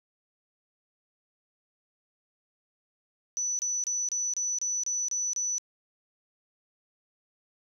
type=tone bursts; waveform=sine; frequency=5960 Hz; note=F#8; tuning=12 cents sharp; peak=-27 dBFS; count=9; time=3.37-5.582 s; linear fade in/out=0 ms; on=220 ms; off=29 ms; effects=none